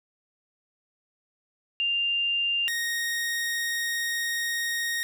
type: tone pair in turn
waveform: sine / sawtooth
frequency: 2794 / 1864.8 Hz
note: F7 / A#6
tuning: 0 / 0 cents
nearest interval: perfect fifth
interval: 700 cents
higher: first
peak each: -23 dBFS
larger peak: neither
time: 1.8-2.68 / 2.68-5.03 s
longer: second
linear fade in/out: 0 ms
effects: none